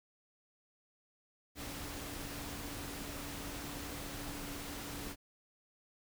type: tone in noise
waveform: sine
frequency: 286.4 Hz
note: D4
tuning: 43 cents flat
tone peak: -49 dBFS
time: 1.55-5.16 s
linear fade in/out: 50 ms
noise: pink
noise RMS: -44 dBFS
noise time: 1.55-5.16 s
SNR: -8 dB
effects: none